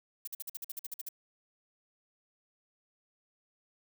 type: noise bursts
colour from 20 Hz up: violet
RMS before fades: -39 dBFS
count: 12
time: 0.25-1.089 s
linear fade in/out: 5 ms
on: 25 ms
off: 49 ms
effects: none